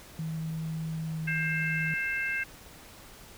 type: tone with pitch glide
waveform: sine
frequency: 160.2 to 158.73 Hz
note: E3 to D#3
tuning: -49 to +35 cents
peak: -31 dBFS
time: 0.19-1.94 s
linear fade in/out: 2 ms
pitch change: -16 cents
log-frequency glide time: 1.06-1.27 s
type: harmonic tone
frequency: 530 Hz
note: C5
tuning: 22 cents sharp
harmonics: 3 / 4 / 5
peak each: -31 / -33 / -35 dBFS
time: 1.27-2.44 s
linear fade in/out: 10 ms
effects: pink hiss -50 dBFS RMS until 3.37 s